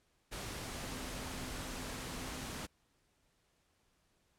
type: tone in noise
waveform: sine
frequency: 255.6 Hz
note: C4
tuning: 40 cents flat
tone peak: -51 dBFS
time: 0.65-2.65 s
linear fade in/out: 20 ms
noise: pink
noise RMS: -43 dBFS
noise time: 0.31-2.67 s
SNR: -11 dB
effects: pink hiss -75 dBFS RMS until 4.38 s + low-pass 11000 Hz 12 dB/octave